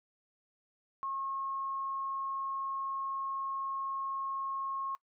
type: tone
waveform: sine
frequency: 1084 Hz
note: C#6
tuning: 39 cents flat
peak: -34 dBFS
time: 1.03-4.95 s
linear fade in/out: 0 ms
effects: noise-tail reverb RT60 0.1 s tail -20 dB re dry